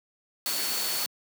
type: tone in noise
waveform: sine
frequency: 4435 Hz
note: C#8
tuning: in tune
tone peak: -33 dBFS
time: 0.46-1.06 s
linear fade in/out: 0 ms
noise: white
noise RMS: -30 dBFS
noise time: 0.46-1.06 s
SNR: -6 dB
effects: high-pass 200 Hz 12 dB/octave